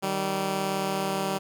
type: tone pair together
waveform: 10% pulse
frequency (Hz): 154.8 / 193.46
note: D#3 / G3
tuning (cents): -9 / -23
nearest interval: major third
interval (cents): 386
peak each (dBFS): -25 / -19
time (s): 0.02-1.39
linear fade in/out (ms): 20
effects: none